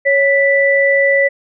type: tone pair together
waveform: sine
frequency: 554.4 / 1975.5 Hz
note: C#5 / B6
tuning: 0 / 0 cents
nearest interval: octave + minor seventh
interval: 2200 cents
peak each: -12 dBFS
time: 0.05-1.29 s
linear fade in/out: 20 ms
effects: none